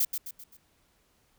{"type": "noise with echo", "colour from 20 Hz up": "violet", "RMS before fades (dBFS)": -25, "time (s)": [0, 0.05], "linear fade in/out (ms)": 5, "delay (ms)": 130, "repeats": 4, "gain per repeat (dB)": -7, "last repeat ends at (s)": 0.57, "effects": ["pink hiss -68 dBFS RMS until 1.38 s"]}